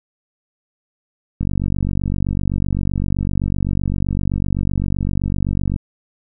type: click train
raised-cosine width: 5 ms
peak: -8 dBFS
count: 209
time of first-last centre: 1.41-5.761 s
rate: 47.8 Hz
effects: none